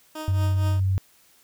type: tone with tremolo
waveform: 15% pulse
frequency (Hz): 311.1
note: D#4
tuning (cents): 0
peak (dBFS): -24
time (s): 0.15-0.8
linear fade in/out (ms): 5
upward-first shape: triangle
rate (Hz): 4.3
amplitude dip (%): 80
type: tone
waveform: sine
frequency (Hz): 95.2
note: F#2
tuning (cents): +50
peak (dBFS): -19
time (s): 0.28-0.98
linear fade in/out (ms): 0
effects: white hiss -58 dBFS RMS until 1.43 s